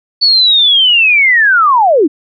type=linear sweep; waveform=sine; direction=down; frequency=4497 to 263.1 Hz; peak=-5 dBFS; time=0.21-2.08 s; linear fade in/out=20 ms; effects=none